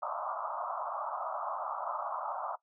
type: band-pass noise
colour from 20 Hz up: white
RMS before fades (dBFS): -37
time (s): 0.02-2.56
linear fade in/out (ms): 10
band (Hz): 590 to 1300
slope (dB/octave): 96
effects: noise-tail reverb RT60 0.1 s tail -18 dB re dry